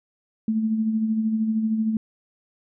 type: tone with tremolo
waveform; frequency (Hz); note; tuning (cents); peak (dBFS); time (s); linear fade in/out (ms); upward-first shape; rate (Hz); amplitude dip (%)
sine; 220; A3; 0; -18; 0.48-1.97; 2; sine; 13; 45
effects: none